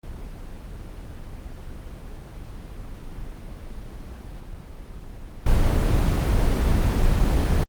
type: noise with level steps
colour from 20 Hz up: brown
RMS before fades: -36 / -38 / -19 dBFS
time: 0.03-7.64 s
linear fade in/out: 5 ms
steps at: 4.4 / 5.46 s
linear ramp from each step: 5 ms
effects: Opus 24 kbps